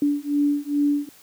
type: beating tone pair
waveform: sine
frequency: 288.2 / 290.6 Hz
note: D4 / D4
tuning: -33 / -18 cents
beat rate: 2.4 Hz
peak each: -22 dBFS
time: 0.02-1.09 s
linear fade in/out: 2 ms
effects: white hiss -51 dBFS RMS until 1.22 s + high-pass 80 Hz 12 dB/octave